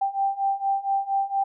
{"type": "beating tone pair", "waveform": "sine", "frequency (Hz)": [784, 788.3], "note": ["G5", "G5"], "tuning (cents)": [0, 9], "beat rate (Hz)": 4.3, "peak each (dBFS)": [-26, -24], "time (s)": [0.01, 1.44], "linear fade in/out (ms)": 10, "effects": []}